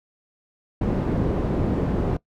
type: low-pass noise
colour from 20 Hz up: white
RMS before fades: -23 dBFS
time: 0.81-2.17 s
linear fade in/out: 5 ms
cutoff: 310 Hz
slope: 12 dB/octave
effects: noise-tail reverb RT60 0.1 s tail -21 dB re dry